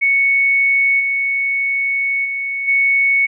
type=tone with level steps; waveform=sine; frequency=2217 Hz; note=C#7; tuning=in tune; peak=-11 / -15 / -19 / -11 dBFS; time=0.01-3.27 s; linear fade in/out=20 ms; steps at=0.99 / 2.24 / 2.67 s; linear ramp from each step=20 ms; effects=none